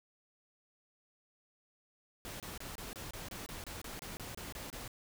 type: noise bursts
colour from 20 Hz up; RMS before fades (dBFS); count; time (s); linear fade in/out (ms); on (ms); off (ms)
pink; -45; 15; 2.25-4.878; 0; 150; 27
effects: none